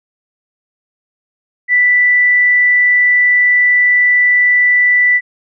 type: tone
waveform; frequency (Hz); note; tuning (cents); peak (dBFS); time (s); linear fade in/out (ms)
sine; 1975.5; B6; 0; -7; 1.68-5.21; 50
effects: none